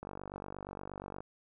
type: click train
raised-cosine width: 1 ms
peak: -28 dBFS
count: 58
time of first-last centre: 0.03-1.205 s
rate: 48.5 Hz
effects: none